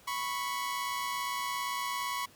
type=tone pair together; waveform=sawtooth; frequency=987.8 / 1105.3 Hz; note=B5 / C#6; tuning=0 / -5 cents; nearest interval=major second; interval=195 cents; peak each=-32 / -31 dBFS; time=0.07-2.26 s; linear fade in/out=10 ms; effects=pink hiss -58 dBFS RMS until 2.35 s + high-pass 80 Hz 12 dB/octave